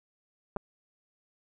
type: clicks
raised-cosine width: 1 ms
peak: -19 dBFS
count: 2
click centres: 0.563 / 0.568 s
effects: none